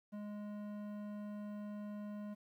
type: tone with low-pass filter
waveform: square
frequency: 207.7 Hz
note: G#3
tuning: in tune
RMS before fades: -45 dBFS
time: 0.12-2.35 s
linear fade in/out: 20 ms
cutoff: 1100 Hz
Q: 0.58
effects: 12-bit